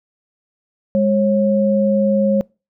sine tone pair together, 205.2 / 544.7 Hz, G#3 / C#5, -21 / -30 cents, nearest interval octave + perfect fourth, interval 1691 cents, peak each -15 dBFS, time 0.95-2.41 s, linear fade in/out 0 ms, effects noise-tail reverb RT60 0.3 s tail -26 dB re dry

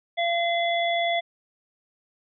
harmonic tone, 684 Hz, F5, 36 cents flat, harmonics 1 / 3 / 5, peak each -23 / -28 / -30 dBFS, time 0.17-1.21 s, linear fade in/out 20 ms, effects none

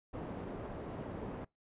white low-pass noise, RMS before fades -43 dBFS, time 0.13-1.45 s, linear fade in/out 10 ms, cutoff 520 Hz, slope 12 dB/octave, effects noise-tail reverb RT60 0.2 s tail -24 dB re dry + resampled to 8000 Hz

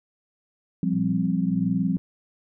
sine chord, F suspended second, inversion none, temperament equal, 174.61 / 196 / 261.6 Hz, F3 / G3 / C4, 0 / 0 / 0 cents, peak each -24 / -25 / -27 dBFS, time 0.83-1.97 s, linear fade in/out 2 ms
sine tone with tremolo, 116.4 Hz, A#2, 2 cents flat, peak -32 dBFS, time 0.93-1.98 s, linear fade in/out 0 ms, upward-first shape sine, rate 1.7 Hz, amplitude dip 70%
effects none

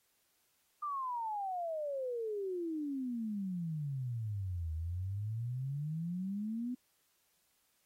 sine exponential two-way sweep, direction down then up, 1212 to 78.2 to 253.6 Hz, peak -35 dBFS, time 0.82-6.75 s, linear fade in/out 10 ms, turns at 4.73 s, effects white hiss -75 dBFS RMS until 7.85 s + AAC 48 kbps

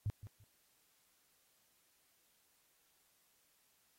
sine tone with echo, 104 Hz, G#2, 3 cents sharp, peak -33 dBFS, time 0.06-0.1 s, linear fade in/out 0 ms, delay 170 ms, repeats 2, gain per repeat -13 dB, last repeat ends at 0.44 s, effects white hiss -74 dBFS RMS until 3.98 s + AAC 48 kbps

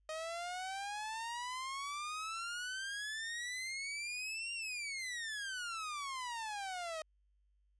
sawtooth exponential two-way sweep, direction up then down, 622.3 to 2794 to 622.3 Hz, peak -36 dBFS, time 0.09-7.02 s, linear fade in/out 2 ms, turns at 4.53 s, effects added 50 Hz sine -70 dBFS peak until 7.79 s + resampled to 22050 Hz

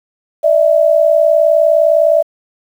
sine tone pair together, 593 / 652.8 Hz, D5 / E5, +17 / -17 cents, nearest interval major second, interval 166 cents, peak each -10 dBFS, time 0.43-2.23 s, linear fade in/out 20 ms, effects 7-bit

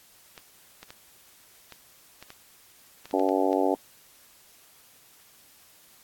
clicks, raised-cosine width 0.2 ms, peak -26 dBFS, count 11, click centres 0.378 / 0.83 / 0.905 / 1.723 / 2.226 / 2.304 / 3.056 / 3.111 / 3.196 / 3.29 / 3.53 s
harmonic tone, 95.2 Hz, F#2, 50 cents sharp, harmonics 3 / 4 / 5 / 6 / 7 / 8 / 9, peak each -27 / -28 / -29 / -30 / -30 / -31 / -32 dBFS, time 3.13-3.75 s, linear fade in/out 5 ms
effects white hiss -56 dBFS RMS until 6.03 s + AAC 64 kbps

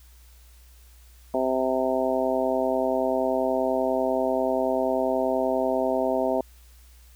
harmonic tone, 130.3 Hz, C3, 7 cents flat, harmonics 2 / 3 / 4 / 5 / 6 / 7, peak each -29 / -29 / -28 / -25 / -34 / -33 dBFS, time 1.34-6.41 s, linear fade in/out 2 ms, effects added 60 Hz sine -49 dBFS peak until 7.15 s + white hiss -58 dBFS RMS until 7.15 s

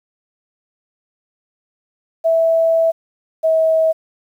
sine tone pair in turn, 656 / 642.9 Hz, E5 / E5, -9 / -43 cents, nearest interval unison, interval 34 cents, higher first, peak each -11 dBFS, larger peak neither, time 2.24-2.92 / 3.43-3.93 s, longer first, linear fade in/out 20 ms, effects 8-bit

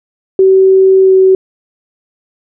sine tone with pitch glide, 381.4 to 378.5 Hz, G4 to F#4, -47 to +39 cents, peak -3 dBFS, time 0.39-1.35 s, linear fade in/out 2 ms, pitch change -14 cents, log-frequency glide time 1.02-1.13 s, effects none

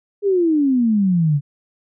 sine exponential sweep, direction down, 415.3 to 138.59 Hz, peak -13 dBFS, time 0.22-1.41 s, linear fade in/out 50 ms, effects none

